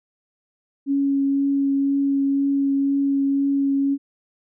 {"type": "tone with vibrato", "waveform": "sine", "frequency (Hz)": 277.2, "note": "C#4", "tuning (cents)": 0, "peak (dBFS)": -17, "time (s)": [0.86, 3.98], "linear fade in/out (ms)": 50, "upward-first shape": "triangle", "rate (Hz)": 2, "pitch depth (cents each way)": 11, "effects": []}